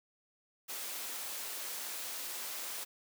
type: high-pass noise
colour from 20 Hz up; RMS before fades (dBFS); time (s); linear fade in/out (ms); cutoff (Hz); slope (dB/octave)
white; -41; 0.68-2.85; 20; 350; 12
effects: none